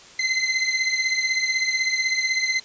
sawtooth beating tone pair, 2052 / 2068 Hz, C7 / C7, -34 / -21 cents, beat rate 16 Hz, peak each -19 / -21 dBFS, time 0.19-2.6 s, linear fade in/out 5 ms, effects white hiss -46 dBFS RMS until 2.64 s + resampled to 16000 Hz

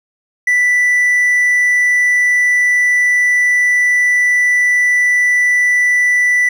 triangle tone with hard clipping, 1975.5 Hz, B6, in tune, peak -10 dBFS, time 0.47-6.49 s, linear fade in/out 5 ms, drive 5 dB, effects none

